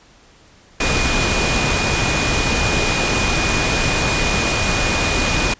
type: tone in noise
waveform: sine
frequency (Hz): 2456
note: D#7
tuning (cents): -23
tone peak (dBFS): -23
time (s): 0.8-5.54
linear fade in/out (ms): 5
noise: pink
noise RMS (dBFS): -18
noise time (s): 0.8-5.54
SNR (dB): -8
effects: pink hiss -49 dBFS RMS until 5.59 s + resampled to 16000 Hz